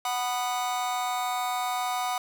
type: chord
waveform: 45% pulse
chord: B major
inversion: second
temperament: just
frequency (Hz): 740.8 / 987.8 / 1234.7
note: F#5 / B5 / D#6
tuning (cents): +2 / 0 / -14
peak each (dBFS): -29 / -33 / -34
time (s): 0.05-2.18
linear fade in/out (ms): 2
effects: none